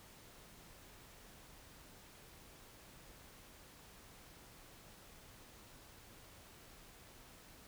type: silence
effects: pink hiss -59 dBFS RMS until 7.67 s